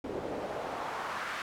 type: noise with band-pass filter sweep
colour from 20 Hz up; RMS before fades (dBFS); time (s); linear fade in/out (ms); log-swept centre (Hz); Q
pink; -37; 0.04-1.42; 2; 370 to 1600; 1.6
effects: none